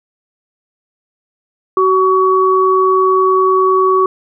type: tone pair together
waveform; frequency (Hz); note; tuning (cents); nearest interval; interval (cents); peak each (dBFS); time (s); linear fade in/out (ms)
sine; 377.1 / 1127.6; F#4 / C#6; +33 / +29; octave + perfect fifth; 1896; -11; 1.77-4.06; 2
effects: none